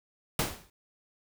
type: noise with exponential decay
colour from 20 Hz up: pink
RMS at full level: -25 dBFS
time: 0.39-0.7 s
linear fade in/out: 2 ms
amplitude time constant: 66 ms
effects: none